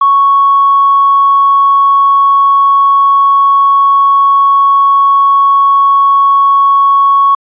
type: tone with tanh clipping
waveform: triangle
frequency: 1108.7 Hz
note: C#6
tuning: in tune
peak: -4 dBFS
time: 0.01-7.35 s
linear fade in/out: 5 ms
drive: 4 dB
effects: resampled to 8000 Hz